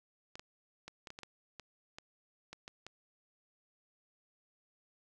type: clicks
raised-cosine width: 0.2 ms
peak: -29 dBFS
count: 12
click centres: 0.355 / 0.395 / 0.88 / 1.072 / 1.104 / 1.189 / 1.233 / 1.597 / 1.985 / 2.53 / 2.679 / 2.866 s
effects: none